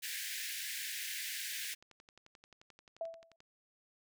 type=high-pass noise; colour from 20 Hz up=pink; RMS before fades=-41 dBFS; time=0.02-1.75 s; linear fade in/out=20 ms; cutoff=1600 Hz; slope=96 dB/octave
type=click train; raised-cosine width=0.2 ms; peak=-40 dBFS; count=21; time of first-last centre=1.65-3.404 s; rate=11.4 Hz
type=tone with exponential decay; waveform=sine; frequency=661 Hz; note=E5; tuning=5 cents sharp; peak=-34 dBFS; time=3.01-3.36 s; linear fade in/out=2 ms; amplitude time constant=75 ms
effects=none